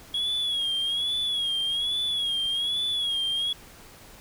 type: tone with vibrato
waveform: sine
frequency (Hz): 3322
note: G#7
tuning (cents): 0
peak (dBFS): -22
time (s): 0.14-3.53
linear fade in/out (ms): 5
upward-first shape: sine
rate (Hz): 1.2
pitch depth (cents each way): 78
effects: tanh soft clip ceiling -23 dBFS + pink hiss -49 dBFS RMS until 4.2 s